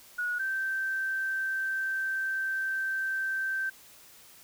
sine tone pair in turn, 1457 / 1557.4 Hz, F#6 / G6, -27 / -12 cents, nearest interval minor second, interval 115 cents, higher second, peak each -28 dBFS, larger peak neither, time 0.18-0.39 / 0.39-3.7 s, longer second, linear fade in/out 10 ms, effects white hiss -54 dBFS RMS until 4.43 s

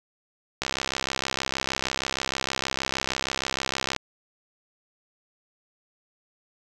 click train, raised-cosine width 0.2 ms, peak -8 dBFS, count 223, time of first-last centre 0.62-3.963 s, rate 66.4 Hz, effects none

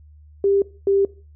sine tone pair in turn, 397 / 394.8 Hz, G4 / G4, +22 / +12 cents, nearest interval unison, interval 10 cents, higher first, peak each -14 dBFS, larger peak neither, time 0.44-0.62 / 0.87-1.05 s, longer neither, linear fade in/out 2 ms, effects noise-tail reverb RT60 0.4 s tail -21 dB re dry + added 75 Hz sine -44 dBFS peak until 1.35 s

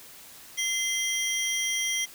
square tone cluster, 2065 / 3206 / 5800 Hz, C7 / G7 / F#8, -23 / +38 / -35 cents, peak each -31 dBFS, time 0.57-2.06 s, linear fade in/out 20 ms, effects white hiss -48 dBFS RMS until 2.14 s

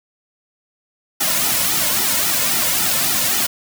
white noise with flanger, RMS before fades -18 dBFS, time 1.2-3.47 s, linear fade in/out 10 ms, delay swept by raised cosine 1.8 to 2.59 ms, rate 3.7 Hz, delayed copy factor -0.8, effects none

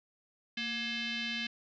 sine tone with frequency modulation, 229.1 Hz, A#3, 30 cents flat, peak -33 dBFS, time 0.57-1.47 s, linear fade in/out 5 ms, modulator 950 Hz, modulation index 4, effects none

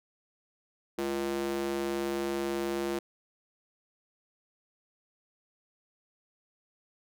square tone with high-pass filter, 69.3 Hz, C#2, in tune, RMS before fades -32 dBFS, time 0.98-2.99 s, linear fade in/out 5 ms, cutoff 320 Hz, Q 2.5, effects none

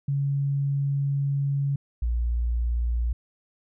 sine tone pair in turn, 140 / 58.86 Hz, C#3 / A#1, +18 / +17 cents, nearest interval octave + minor third, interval 1501 cents, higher first, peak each -22 / -22 dBFS, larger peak neither, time 0.08-1.76 / 2.02-3.13 s, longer first, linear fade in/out 5 ms, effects none

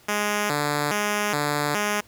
5% pulse tone with vibrato, 174.61 Hz, F3, in tune, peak -11 dBFS, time 0.08-2.01 s, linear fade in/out 10 ms, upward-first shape square, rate 1.2 Hz, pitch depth 300 cents each way, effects pink hiss -54 dBFS RMS until 2.07 s + high-pass 60 Hz 12 dB/octave

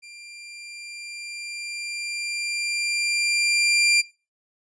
sawtooth tone with level ramp, 2380 Hz, D7, 22 cents sharp, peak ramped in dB -38 to -12 dBFS, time 0.02-4.02 s, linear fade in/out 20 ms, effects noise-tail reverb RT60 0.3 s tail -19 dB re dry + resampled to 22050 Hz

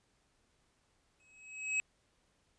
square tone with exponential growth, 2560 Hz, D#7, 49 cents sharp, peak -29 dBFS, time 1.2-1.8 s, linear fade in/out 0 ms, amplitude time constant 130 ms, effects pink hiss -74 dBFS RMS until 2.58 s + resampled to 22050 Hz

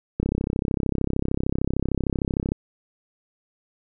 click train, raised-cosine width 3 ms, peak -10 dBFS, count 78, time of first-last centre 0.2-2.519 s, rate 33.2 Hz, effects none

